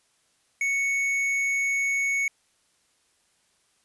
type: tone with tanh clipping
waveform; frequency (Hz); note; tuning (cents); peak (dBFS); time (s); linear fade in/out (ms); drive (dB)
triangle; 2217; C#7; 0; -24; 0.61-2.28; 2; 12
effects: white hiss -67 dBFS RMS until 3.84 s + resampled to 24000 Hz